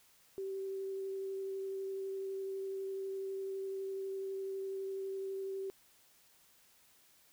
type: tone with vibrato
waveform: sine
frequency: 386.9 Hz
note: G4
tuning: 23 cents flat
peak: -37 dBFS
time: 0.38-5.7 s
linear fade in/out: 0 ms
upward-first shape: sine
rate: 12 Hz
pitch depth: 9 cents each way
effects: white hiss -66 dBFS RMS until 7.32 s